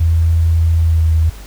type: tone with pitch glide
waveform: sine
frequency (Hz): 82.41 to 80.39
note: E2 to E2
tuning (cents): 0 to -43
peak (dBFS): -9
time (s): 0-1.3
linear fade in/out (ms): 10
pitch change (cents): -43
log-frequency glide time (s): 0.77-1.09
effects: added 50 Hz sine -31 dBFS peak until 1.46 s + pink hiss -39 dBFS RMS until 1.46 s